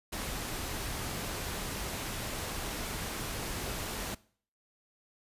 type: noise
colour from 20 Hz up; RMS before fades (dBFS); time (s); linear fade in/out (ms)
pink; -37; 0.12-4.15; 10
effects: noise-tail reverb RT60 0.5 s tail -21 dB re dry + resampled to 32000 Hz